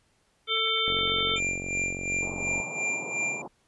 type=harmonic tone; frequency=445.2 Hz; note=A4; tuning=20 cents sharp; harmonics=1 / 3 / 5 / 7 / 8; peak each=-34 / -31 / -31 / -29 / -28 dBFS; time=0.47-1.4 s; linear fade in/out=50 ms
type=click train; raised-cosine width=2 ms; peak=-23 dBFS; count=80; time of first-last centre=0.88-2.601 s; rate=45.9 Hz
type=tone with tremolo; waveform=square; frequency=2380 Hz; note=D7; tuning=22 cents sharp; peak=-26 dBFS; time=1.36-3.42 s; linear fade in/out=5 ms; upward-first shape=sine; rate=2.8 Hz; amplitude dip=70%
type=band-pass noise; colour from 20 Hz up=white; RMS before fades=-40 dBFS; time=2.22-3.48 s; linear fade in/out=5 ms; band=130 to 970 Hz; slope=48 dB/octave
effects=pink hiss -68 dBFS RMS until 3.67 s + resampled to 24000 Hz